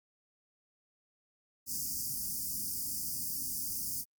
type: band-stop noise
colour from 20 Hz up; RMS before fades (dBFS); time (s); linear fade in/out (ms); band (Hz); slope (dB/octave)
white; -36; 1.66-4.05; 50; 300 to 4800; 96
effects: Opus 48 kbps